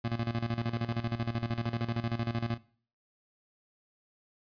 25% pulse tone with tremolo, 116.5 Hz, A#2, 1 cent flat, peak -25 dBFS, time 0.04-2.58 s, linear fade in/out 10 ms, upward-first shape square, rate 13 Hz, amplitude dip 75%, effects noise-tail reverb RT60 0.5 s tail -21 dB re dry + resampled to 11025 Hz

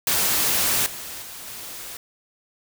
white noise with level steps, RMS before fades -21 / -35 / -38 / -36 dBFS, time 0.07-1.97 s, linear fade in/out 2 ms, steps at 0.86 / 1.22 / 1.46 s, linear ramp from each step 2 ms, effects none

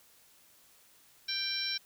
harmonic tone with a mistuned harmonic, 784 Hz, G5, in tune, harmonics 2 / 3 / 4 / 5 / 6 / 7, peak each -42 / -40 / -44 / -36 / -47 / -35 dBFS, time 1.28-1.78 s, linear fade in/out 10 ms, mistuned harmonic 5, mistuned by +24 cents, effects white hiss -62 dBFS RMS until 1.85 s

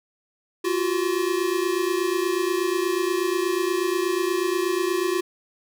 square tone pair together, 346.7 / 375 Hz, F4 / F#4, -13 / +23 cents, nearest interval minor second, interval 136 cents, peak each -25 dBFS, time 0.64-5.21 s, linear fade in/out 10 ms, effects none

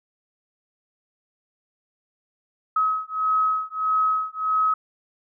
sine beating tone pair, 1276 / 1277.6 Hz, D#6 / D#6, +43 / +45 cents, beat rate 1.6 Hz, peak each -23 dBFS, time 2.76-4.74 s, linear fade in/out 5 ms, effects none

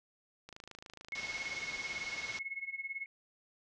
click train, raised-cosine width 0.2 ms, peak -31 dBFS, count 32, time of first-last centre 0.49-1.642 s, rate 26.9 Hz
sine tone with tremolo, 2182 Hz, C#7, 28 cents flat, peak -35 dBFS, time 1.12-3.06 s, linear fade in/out 2 ms, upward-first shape sine, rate 18 Hz, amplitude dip 85%
white low-pass noise, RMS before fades -46 dBFS, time 1.15-2.39 s, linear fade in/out 2 ms, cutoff 6200 Hz, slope 48 dB/octave
effects none

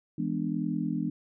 sine chord, E dominant seventh, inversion none, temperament just, 164.81 / 206 / 247.2 / 296.7 Hz, E3 / G#3 / B3 / D4, 0 / -14 / +2 / +18 cents, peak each -33 dBFS, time 0.18-1.1 s, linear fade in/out 5 ms, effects none

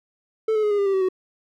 triangle tone with pitch steps, 440 / 429.7 / 419.6 / 409.8 / 400.2 / 390.9 / 381.7 / 372.8 Hz, A4 / A4 / G#4 / G#4 / G4 / G4 / G4 / F#4, 0 / -41 / +18 / -23 / +36 / -5 / -46 / +13 cents, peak -16 dBFS, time 0.48-1.088 s, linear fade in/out 5 ms, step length 76 ms, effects none

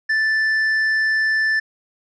triangle tone with hard clipping, 1760 Hz, A6, in tune, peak -17 dBFS, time 0.09-1.6 s, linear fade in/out 10 ms, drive 7 dB, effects resampled to 24000 Hz

